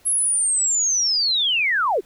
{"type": "linear sweep", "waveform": "sine", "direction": "down", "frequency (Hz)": [10950, 314.4], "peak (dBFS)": -17, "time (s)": [0.05, 2.01], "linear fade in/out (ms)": 20, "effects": ["pink hiss -55 dBFS RMS until 2.05 s"]}